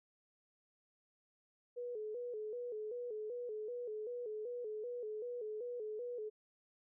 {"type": "tone with vibrato", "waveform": "sine", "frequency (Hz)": 456.6, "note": "A#4", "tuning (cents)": -36, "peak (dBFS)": -40, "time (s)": [1.76, 6.3], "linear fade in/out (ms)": 20, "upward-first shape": "square", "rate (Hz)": 2.6, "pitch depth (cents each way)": 110, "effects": []}